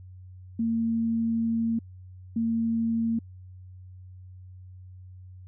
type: tone bursts at uneven times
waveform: sine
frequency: 228.1 Hz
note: A#3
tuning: 37 cents flat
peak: -23 dBFS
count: 2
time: 0.59-1.79 / 2.36-3.19 s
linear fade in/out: 5 ms
effects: added 92 Hz sine -43 dBFS peak until 5.47 s